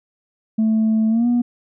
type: tone with pitch glide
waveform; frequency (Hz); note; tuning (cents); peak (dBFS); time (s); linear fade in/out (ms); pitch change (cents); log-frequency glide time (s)
sine; 220 to 241.3; A3 to B3; 0 to -40; -12; 0.58-1.42; 10; +160; 1.09-1.27
effects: tanh soft clip ceiling -12 dBFS